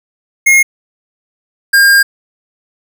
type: tone pair in turn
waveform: square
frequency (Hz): 2149 / 1609.9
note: C7 / G6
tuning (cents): +46 / +46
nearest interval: perfect fourth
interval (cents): 500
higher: first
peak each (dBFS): -5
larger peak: neither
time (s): 0.46-0.63 / 1.73-2.03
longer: second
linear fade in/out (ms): 10
effects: none